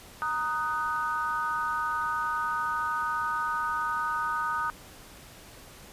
sine chord, D# minor, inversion second, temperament equal with one note detuned, 932.3 / 1244.5 / 1495.4 Hz, A#5 / D#6 / F#6, 0 / 0 / +18 cents, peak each -33 / -29 / -33 dBFS, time 0.22-4.7 s, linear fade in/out 0 ms, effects pink hiss -49 dBFS RMS until 5.92 s + resampled to 32000 Hz

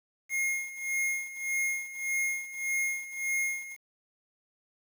square tone with tremolo, 2145 Hz, C7, 42 cents sharp, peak -27 dBFS, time 0.29-3.77 s, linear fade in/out 50 ms, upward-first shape sine, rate 1.7 Hz, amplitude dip 80%, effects 9-bit

